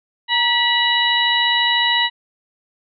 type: harmonic tone with a mistuned harmonic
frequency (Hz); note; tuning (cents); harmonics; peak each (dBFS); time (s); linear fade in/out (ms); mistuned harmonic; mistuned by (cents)
974; B5; -24; 1 / 2 / 3 / 4; -21 / -19 / -20 / -19; 0.28-2.1; 50; 1; -65
effects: none